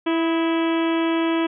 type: harmonic tone with a mistuned harmonic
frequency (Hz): 329.6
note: E4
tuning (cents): 0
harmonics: 1 / 2 / 3 / 4 / 5 / 6 / 7 / 8 / 9 / 10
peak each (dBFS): -19 / -29 / -29 / -34 / -35 / -38 / -36 / -36 / -39 / -37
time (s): 0.06-1.47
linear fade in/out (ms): 10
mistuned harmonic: 4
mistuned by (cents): -44
effects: none